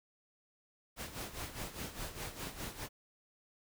pink noise with tremolo, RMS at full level -41 dBFS, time 0.96-2.89 s, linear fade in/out 50 ms, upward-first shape sine, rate 4.9 Hz, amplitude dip 70%, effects none

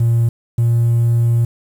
triangle tone pair in turn, 116.6 / 117.28 Hz, A#2 / A#2, +1 / +11 cents, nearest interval unison, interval 10 cents, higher second, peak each -8 dBFS, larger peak neither, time 0-0.29 / 0.58-1.45 s, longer second, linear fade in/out 5 ms, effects tanh soft clip ceiling -6 dBFS + 7-bit

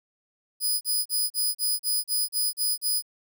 10% pulse tone bursts, 4978 Hz, D#8, in tune, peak -16 dBFS, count 10, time 0.6-3.024 s, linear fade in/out 50 ms, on 210 ms, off 36 ms, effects none

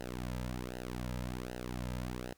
sawtooth tone with flanger, 61.74 Hz, B1, in tune, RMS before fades -40 dBFS, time 0-2.33 s, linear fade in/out 0 ms, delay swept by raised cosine 0.86 to 2.76 ms, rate 1.3 Hz, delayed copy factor -1, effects pink hiss -70 dBFS RMS until 2.37 s

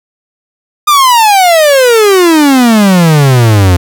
45% pulse exponential sweep, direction down, 1230 to 86 Hz, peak -3 dBFS, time 0.87-3.77 s, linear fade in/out 10 ms, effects none

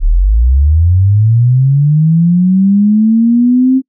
sine linear sweep, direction up, 33.27 to 265.9 Hz, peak -5 dBFS, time 0-3.82 s, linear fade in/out 50 ms, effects noise-tail reverb RT60 0.1 s tail -25 dB re dry

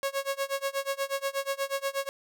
sawtooth tone with tremolo, 550 Hz, C#5, 14 cents flat, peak -22 dBFS, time 0.03-2.09 s, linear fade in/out 0 ms, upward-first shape sine, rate 8.3 Hz, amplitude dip 95%, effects none

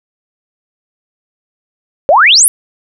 sine exponential sweep, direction up, 525 to 11770 Hz, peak -3 dBFS, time 2.09-2.48 s, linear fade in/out 0 ms, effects none

